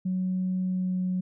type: tone with pitch glide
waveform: sine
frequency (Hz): 185 to 183.62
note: F#3 to F#3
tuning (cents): 0 to -13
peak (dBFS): -24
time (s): 0.05-1.21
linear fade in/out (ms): 10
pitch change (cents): -13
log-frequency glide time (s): 0.62-1
effects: tanh soft clip ceiling -20 dBFS